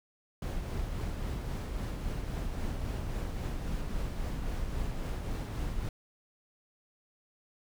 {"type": "noise with tremolo", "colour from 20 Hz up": "brown", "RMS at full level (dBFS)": -33, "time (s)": [0.42, 5.89], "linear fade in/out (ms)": 2, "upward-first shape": "triangle", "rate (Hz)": 3.7, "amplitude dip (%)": 35, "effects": []}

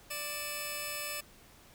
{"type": "tone cluster", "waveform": "10% pulse", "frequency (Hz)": [589, 2270, 2608], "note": ["D5", "C#7", "E7"], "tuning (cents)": [5, 41, -19], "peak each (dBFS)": [-32, -39, -30], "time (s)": [0.1, 1.21], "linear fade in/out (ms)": 10, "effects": ["pink hiss -58 dBFS RMS until 1.74 s"]}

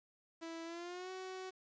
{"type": "tone with pitch glide", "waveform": "sawtooth", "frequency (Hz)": [329.6, 374.3], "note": ["E4", "F#4"], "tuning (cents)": [0, 20], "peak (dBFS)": -40, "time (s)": [0.41, 1.51], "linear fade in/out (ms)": 20, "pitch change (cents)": 220, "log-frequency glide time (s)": [0.64, 1.11], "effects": ["resampled to 16000 Hz", "11-bit"]}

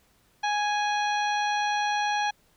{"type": "harmonic tone", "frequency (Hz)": 830.6, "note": "G#5", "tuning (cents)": 0, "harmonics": [1, 2, 3, 4, 5, 7], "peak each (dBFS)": [-25, -31, -35, -37, -39, -42], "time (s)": [0.43, 2.31], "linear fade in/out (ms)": 10, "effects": ["pink hiss -64 dBFS RMS until 2.56 s"]}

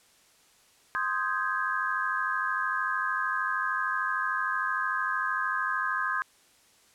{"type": "chord", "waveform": "sine", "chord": "Ab major seventh", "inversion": "first", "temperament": "equal", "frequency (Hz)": [1046.5, 1244.5, 1568, 1661.2], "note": ["C6", "Eb6", "G6", "Ab6"], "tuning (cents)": [0, 0, 0, 0], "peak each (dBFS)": -32, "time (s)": [0.95, 6.22], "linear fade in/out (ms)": 0, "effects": ["white hiss -61 dBFS RMS until 6.94 s", "low-pass 10000 Hz 12 dB/octave"]}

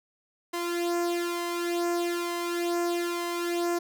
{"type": "tone with flanger", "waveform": "sawtooth", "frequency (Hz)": 345.8, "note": "F4", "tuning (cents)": -17, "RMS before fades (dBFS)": -29, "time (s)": [0.53, 3.79], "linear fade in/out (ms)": 10, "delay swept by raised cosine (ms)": [1.9, 2.76], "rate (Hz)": 1.1, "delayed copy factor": 0.7, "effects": []}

